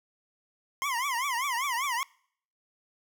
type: tone with vibrato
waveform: 25% pulse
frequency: 1033 Hz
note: C6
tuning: 22 cents flat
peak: -24 dBFS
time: 0.82-2.03 s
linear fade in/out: 0 ms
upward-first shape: triangle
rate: 5.1 Hz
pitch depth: 230 cents each way
effects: noise-tail reverb RT60 0.6 s tail -25 dB re dry